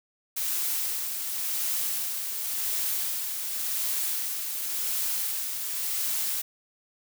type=noise with tremolo; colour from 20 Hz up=blue; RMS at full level=-28 dBFS; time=0.36-6.42 s; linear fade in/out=10 ms; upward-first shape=sine; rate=0.91 Hz; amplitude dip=40%; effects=none